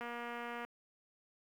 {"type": "click train", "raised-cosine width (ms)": 0.5, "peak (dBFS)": -29, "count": 153, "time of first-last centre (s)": [0.01, 0.649], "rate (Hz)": 238, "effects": ["high-pass 150 Hz 12 dB/octave", "10-bit"]}